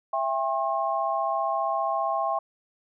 sine tone cluster, 664 / 799 / 1076 Hz, E5 / G5 / C6, +12 / +33 / +48 cents, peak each -28 dBFS, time 0.13-2.39 s, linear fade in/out 5 ms, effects none

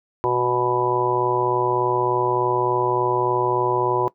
harmonic tone, 123.4 Hz, B2, 1 cent flat, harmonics 1 / 3 / 4 / 5 / 6 / 7 / 8, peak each -31 / -21 / -27 / -30 / -31 / -28 / -23 dBFS, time 0.24-4.08 s, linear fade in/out 0 ms, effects noise-tail reverb RT60 0.1 s tail -18 dB re dry

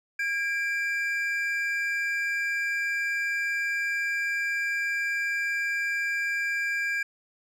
triangle tone pair together, 1628.5 / 2349 Hz, G#6 / D7, -34 / 0 cents, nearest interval tritone, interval 634 cents, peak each -26 / -28 dBFS, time 0.19-7.03 s, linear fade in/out 5 ms, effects none

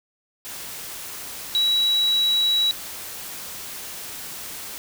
sine tone in noise, 3900 Hz, B7, 23 cents flat, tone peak -17 dBFS, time 1.55-2.71 s, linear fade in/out 0 ms, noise white, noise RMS -35 dBFS, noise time 0.45-4.78 s, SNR +15 dB, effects none

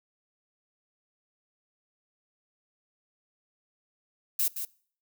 violet noise with echo, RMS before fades -26 dBFS, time 4.39-4.48 s, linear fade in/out 5 ms, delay 170 ms, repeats 1, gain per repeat -8 dB, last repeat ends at 4.65 s, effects noise-tail reverb RT60 0.5 s tail -22 dB re dry

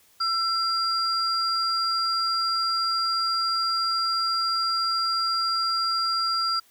sine tone pair together, 1343 / 4780 Hz, E6 / D8, +32 / +30 cents, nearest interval octave + minor seventh, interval 2198 cents, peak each -24 dBFS, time 0.2-6.6 s, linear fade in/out 10 ms, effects tanh soft clip ceiling -16 dBFS + white hiss -59 dBFS RMS until 6.7 s

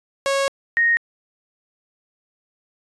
sawtooth / sine tone pair in turn, 550 / 1862.8 Hz, C#5 / A#6, -14 / -2 cents, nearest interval octave + major sixth, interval 2112 cents, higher second, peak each -14 / -14 dBFS, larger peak neither, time 0.26-0.48 / 0.77-0.97 s, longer first, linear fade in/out 0 ms, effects resampled to 22050 Hz

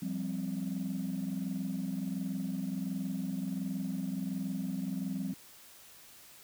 sine chord, F suspended second, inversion none, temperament equal, 174.61 / 196 / 261.6 Hz, F3 / G3 / C4, 0 / 0 / 0 cents, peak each -37 / -35 / -37 dBFS, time 0.02-5.34 s, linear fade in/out 5 ms, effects tanh soft clip ceiling -27 dBFS + white hiss -55 dBFS RMS until 6.43 s

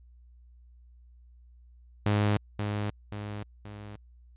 sawtooth tone with echo, 103.83 Hz, G#2, in tune, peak -19 dBFS, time 2.06-2.37 s, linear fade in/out 0 ms, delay 530 ms, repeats 3, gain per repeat -6 dB, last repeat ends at 3.96 s, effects added 60 Hz sine -52 dBFS peak until 4.36 s + resampled to 8000 Hz

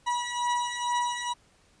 40% pulse beating tone pair, 968 / 970.2 Hz, B5 / B5, -35 / -31 cents, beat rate 2.2 Hz, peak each -30 / -28 dBFS, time 0.06-1.34 s, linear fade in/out 20 ms, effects pink hiss -62 dBFS RMS until 1.8 s + resampled to 22050 Hz

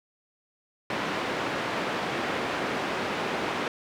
pink band-pass noise, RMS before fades -30 dBFS, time 0.9-3.68 s, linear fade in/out 2 ms, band 250 to 2600 Hz, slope 12 dB/octave, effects none

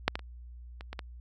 clicks, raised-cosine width 0.3 ms, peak -7 / -16 / -29 / -27 / -23 / -20 dBFS, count 6, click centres 0.08 / 0.155 / 0.193 / 0.809 / 0.93 / 0.992 s, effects added 60 Hz sine -44 dBFS peak until 1.2 s

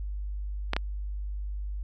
clicks, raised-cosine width 0.3 ms, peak -10 dBFS, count 2, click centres 0.734 / 0.765 s, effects added 50 Hz sine -31 dBFS peak until 1.83 s

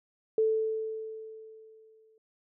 sine tone with exponential decay, 440 Hz, A4, in tune, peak -21 dBFS, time 0.38-2.18 s, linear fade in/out 2 ms, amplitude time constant 390 ms, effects none

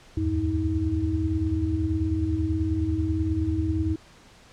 sine tone cluster, 72.2 / 82.4 / 100.8 / 318 Hz, D2 / E2 / G2 / D#4, -29 / 0 / +49 / +38 cents, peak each -32 / -27 / -29 / -26 dBFS, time 0.17-3.96 s, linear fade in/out 5 ms, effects pink hiss -52 dBFS RMS until 4.52 s + low-pass 7000 Hz 12 dB/octave

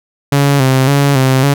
sawtooth tone with vibrato, 136.3 Hz, C#3, 29 cents flat, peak -4 dBFS, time 0.32-1.54 s, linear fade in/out 5 ms, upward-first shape square, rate 1.8 Hz, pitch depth 60 cents each way, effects none

